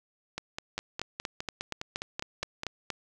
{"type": "two click trains", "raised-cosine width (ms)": 0.2, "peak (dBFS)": [-17, -15], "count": [12, 10], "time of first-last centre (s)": [[0.38, 2.634], [0.78, 2.903]], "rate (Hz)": [4.88, 4.24], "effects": []}